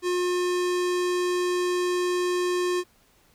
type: tone with low-pass filter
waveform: square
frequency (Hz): 358.1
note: F4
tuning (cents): +43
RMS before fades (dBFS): -25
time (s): 0.02-2.84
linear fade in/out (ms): 50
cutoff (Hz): 9500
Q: 0.84
effects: pink hiss -61 dBFS RMS until 3.34 s